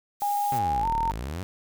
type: noise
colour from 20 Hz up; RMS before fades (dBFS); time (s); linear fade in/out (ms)
blue; -39; 0.2-0.59; 10
type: tone with pitch glide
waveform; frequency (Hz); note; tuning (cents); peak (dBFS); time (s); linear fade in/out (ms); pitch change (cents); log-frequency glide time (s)
sine; 817 to 911.8; G#5 to A#5; -29 to -39; -23; 0.22-1.11; 0; +190; 0.81-0.86
type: exponential two-way sweep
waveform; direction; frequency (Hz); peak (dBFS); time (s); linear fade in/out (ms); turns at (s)
sawtooth; down then up; 140 to 34.65 to 98.4; -27; 0.52-1.43; 0; 0.95
effects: none